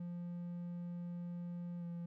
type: tone with pitch glide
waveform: triangle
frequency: 174.3 to 171.6 Hz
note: F3 to F3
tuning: -3 to -30 cents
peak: -39 dBFS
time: 0-2.06 s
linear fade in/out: 5 ms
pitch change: -27 cents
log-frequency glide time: 1.79-1.84 s
effects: none